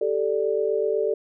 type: chord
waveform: sine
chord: G suspended second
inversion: none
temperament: equal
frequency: 392 / 440 / 587.3 Hz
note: G4 / A4 / D5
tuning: 0 / 0 / 0 cents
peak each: -26 / -23 / -27 dBFS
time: 0.01-1.14 s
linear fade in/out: 5 ms
effects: none